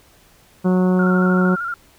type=harmonic tone; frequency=183.4 Hz; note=F#3; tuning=15 cents flat; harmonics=1 / 2 / 3 / 4 / 5 / 6 / 7 / 8; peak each=-14 / -21 / -26 / -32 / -33 / -33 / -37 / -37 dBFS; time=0.64-1.56 s; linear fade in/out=20 ms
type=tone with vibrato; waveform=sine; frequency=1396.9 Hz; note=F6; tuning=in tune; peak=-22 dBFS; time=0.99-1.74 s; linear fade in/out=2 ms; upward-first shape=square; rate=13 Hz; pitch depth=40 cents each way
effects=pink hiss -52 dBFS RMS until 1.98 s